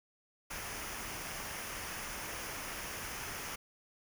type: noise with comb filter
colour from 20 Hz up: pink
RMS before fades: -42 dBFS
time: 0.5-3.56 s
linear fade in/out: 10 ms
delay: 0.25 ms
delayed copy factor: -0.55
effects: none